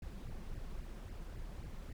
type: noise with flanger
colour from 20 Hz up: brown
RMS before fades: -45 dBFS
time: 0.02-1.93 s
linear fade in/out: 5 ms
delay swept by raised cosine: 0.4 to 5.7 ms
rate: 3.7 Hz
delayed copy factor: +0.8
effects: none